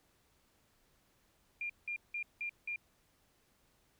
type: tone bursts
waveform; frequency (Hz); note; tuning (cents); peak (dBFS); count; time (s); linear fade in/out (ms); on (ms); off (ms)
sine; 2400; D7; +37; -36; 5; 1.61-2.76; 2; 86; 180
effects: pink hiss -72 dBFS RMS until 3.99 s